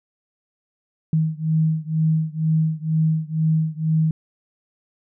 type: beating tone pair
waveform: sine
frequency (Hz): 157.6 / 159.7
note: D#3 / D#3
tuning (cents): +23 / +45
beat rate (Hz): 2.1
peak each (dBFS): -20 / -21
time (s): 1.13-4.11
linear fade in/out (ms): 2
effects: none